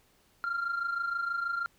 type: tone pair together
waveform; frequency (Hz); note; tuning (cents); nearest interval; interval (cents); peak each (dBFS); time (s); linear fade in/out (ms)
sine; 1366 / 1392.3; F6 / F6; -39 / -6; unison; 33; -34 / -29; 0.44-1.66; 0
effects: tanh soft clip ceiling -26 dBFS + pink hiss -66 dBFS RMS until 1.78 s